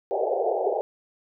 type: band-pass noise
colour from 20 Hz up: pink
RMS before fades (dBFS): -25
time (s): 0.11-0.81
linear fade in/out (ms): 0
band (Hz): 380 to 810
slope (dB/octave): 96
effects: none